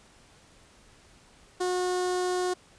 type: tone with notch filter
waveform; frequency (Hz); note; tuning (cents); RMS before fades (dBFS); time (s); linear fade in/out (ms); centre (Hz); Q
sawtooth; 362.9; F#4; -34; -28; 1.6-2.54; 10; 2400; 1.2
effects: pink hiss -57 dBFS RMS until 2.78 s + resampled to 22050 Hz